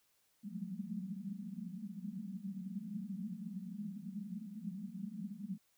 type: band-pass noise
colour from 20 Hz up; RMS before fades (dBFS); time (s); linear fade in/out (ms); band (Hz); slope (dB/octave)
pink; -44; 0.43-5.58; 10; 180 to 220; 96
effects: white hiss -75 dBFS RMS until 5.77 s